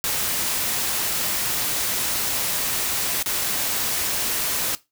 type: noise with dropouts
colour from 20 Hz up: white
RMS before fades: -24 dBFS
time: 0.04-4.75 s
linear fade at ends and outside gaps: 0 ms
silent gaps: 3.227-3.26 s
effects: noise-tail reverb RT60 0.2 s tail -17 dB re dry